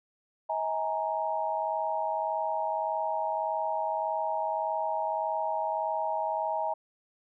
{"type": "chord", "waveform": "sine", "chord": "D# suspended fourth", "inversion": "none", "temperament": "equal with one note detuned", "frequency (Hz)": [638.3, 830.6, 932.3], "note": ["D#5", "G#5", "A#5"], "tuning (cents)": [44, 0, 0], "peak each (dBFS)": -32, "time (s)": [0.49, 6.74], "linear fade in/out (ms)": 10, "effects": []}